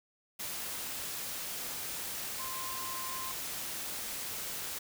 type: tone in noise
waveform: sine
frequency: 1046.5 Hz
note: C6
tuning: in tune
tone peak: -41 dBFS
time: 2.39-3.32 s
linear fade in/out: 10 ms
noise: white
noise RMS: -39 dBFS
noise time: 0.39-4.79 s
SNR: -5 dB
effects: none